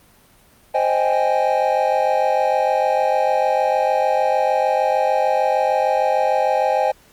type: chord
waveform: triangle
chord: Ab major seventh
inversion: first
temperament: equal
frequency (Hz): 523.3 / 622.3 / 784 / 830.6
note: C5 / Eb5 / G5 / Ab5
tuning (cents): 0 / 0 / 0 / 0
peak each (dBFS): -19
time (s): 0.74-6.92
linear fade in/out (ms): 10
effects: pink hiss -52 dBFS RMS until 7.12 s + Opus 32 kbps